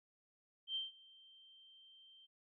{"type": "tone with ADSR envelope", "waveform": "sine", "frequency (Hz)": 3136, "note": "G7", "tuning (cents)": 0, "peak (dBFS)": -36, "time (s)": [0.67, 2.27], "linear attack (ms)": 82, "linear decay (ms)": 160, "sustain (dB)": -24, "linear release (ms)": 23, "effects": []}